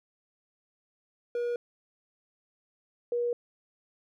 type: tone pair in turn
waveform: triangle / sine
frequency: 479.4 / 479.4 Hz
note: A#4 / A#4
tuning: +48 / +48 cents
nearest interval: unison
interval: 0 cents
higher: neither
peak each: -26 dBFS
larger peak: neither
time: 1.35-1.56 / 3.12-3.33 s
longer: neither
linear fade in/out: 2 ms
effects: none